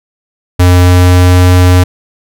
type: tone with pitch glide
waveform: square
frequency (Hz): 89.5 to 90.28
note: F2 to F#2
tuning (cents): +43 to -42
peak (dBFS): -3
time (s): 0.59-1.84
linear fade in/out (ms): 10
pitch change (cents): +15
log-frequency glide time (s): 0.7-1.52
effects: none